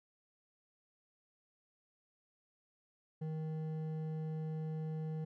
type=tone with hard clipping; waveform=sine; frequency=157.3 Hz; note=D#3; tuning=19 cents sharp; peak=-39 dBFS; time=3.21-5.25 s; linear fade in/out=10 ms; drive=8 dB; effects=none